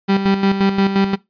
35% pulse tone with tremolo, 195.8 Hz, G3, 2 cents flat, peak -10 dBFS, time 0.08-1.16 s, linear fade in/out 20 ms, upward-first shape square, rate 5.7 Hz, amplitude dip 60%, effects noise-tail reverb RT60 0.2 s tail -22 dB re dry + resampled to 11025 Hz

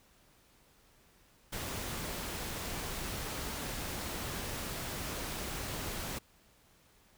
pink noise, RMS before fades -39 dBFS, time 1.52-6.19 s, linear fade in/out 10 ms, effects pink hiss -65 dBFS RMS until 7.17 s

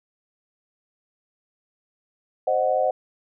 sine chord, C diminished, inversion none, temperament equal with one note detuned, 523.3 / 616.5 / 740 Hz, C5 / Eb5 / Gb5, 0 / -16 / 0 cents, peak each -23 dBFS, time 2.47-2.91 s, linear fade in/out 5 ms, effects none

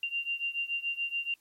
sine beating tone pair, 2775 / 2782 Hz, F7 / F7, -12 / -7 cents, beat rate 7 Hz, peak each -33 / -35 dBFS, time 0.03-1.34 s, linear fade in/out 2 ms, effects white hiss -70 dBFS RMS until 1.4 s + AAC 48 kbps

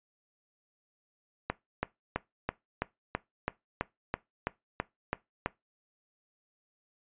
click train, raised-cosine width 0.5 ms, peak -14 dBFS, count 13, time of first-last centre 1.5-5.46 s, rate 3.03 Hz, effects noise-tail reverb RT60 0.2 s tail -20 dB re dry + resampled to 8000 Hz

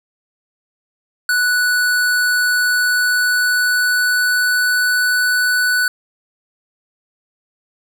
square tone with pitch glide, 1480 to 1488.6 Hz, F#6 to F#6, 0 to +10 cents, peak -14 dBFS, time 1.29-5.88 s, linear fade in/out 2 ms, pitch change +10 cents, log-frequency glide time 2.56-5.22 s, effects none

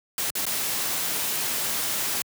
white noise with dropouts, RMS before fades -27 dBFS, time 0.18-2.22 s, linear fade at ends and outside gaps 1 ms, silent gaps 0.303-0.353 / 0.454-0.465 s, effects high-pass 100 Hz 12 dB/octave

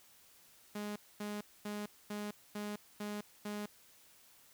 sawtooth tone bursts, 207.7 Hz, G#3, in tune, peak -35 dBFS, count 7, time 0.75-3.66 s, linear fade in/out 5 ms, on 210 ms, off 240 ms, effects white hiss -63 dBFS RMS until 4.53 s

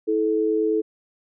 sine tone pair together, 324.7 / 433.7 Hz, E4 / A4, -26 / -25 cents, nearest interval perfect fourth, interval 501 cents, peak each -23 / -20 dBFS, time 0.07-0.82 s, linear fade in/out 20 ms, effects none

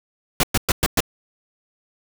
pink noise bursts, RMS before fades -17 dBFS, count 5, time 0.4-1.005 s, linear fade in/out 2 ms, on 33 ms, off 110 ms, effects none

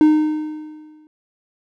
triangle tone with exponential decay, 307.1 Hz, D#4, 23 cents flat, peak -5 dBFS, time 0.01-1.07 s, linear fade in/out 1 ms, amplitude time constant 230 ms, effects none

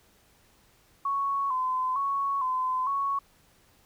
sine tone with vibrato, 1066 Hz, C6, 32 cents sharp, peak -25 dBFS, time 1.05-3.19 s, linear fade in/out 5 ms, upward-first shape square, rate 1.1 Hz, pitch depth 70 cents each way, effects pink hiss -62 dBFS RMS until 3.85 s

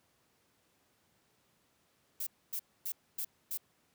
violet noise bursts, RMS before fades -37 dBFS, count 5, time 2.2-3.575 s, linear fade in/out 5 ms, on 67 ms, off 260 ms, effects pink hiss -72 dBFS RMS until 3.94 s + high-pass 100 Hz 12 dB/octave

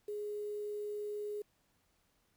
sine tone with quantisation, 416.8 Hz, G#4, 6 cents sharp, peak -37 dBFS, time 0.08-1.42 s, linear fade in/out 5 ms, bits 10, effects pink hiss -75 dBFS RMS until 2.36 s

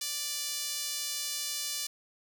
sawtooth tone with high-pass filter, 587.3 Hz, D5, in tune, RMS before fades -35 dBFS, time 0.01-1.87 s, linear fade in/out 5 ms, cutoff 4600 Hz, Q 1.2, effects none

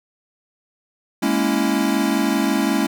square chord, A# half-diminished seventh, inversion third, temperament equal, 207.7 / 233.1 / 277.2 / 329.6 Hz, G#3 / A#3 / C#4 / E4, 0 / 0 / 0 / 0 cents, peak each -23 / -25 / -22 / -24 dBFS, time 1.22-2.87 s, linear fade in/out 10 ms, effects none

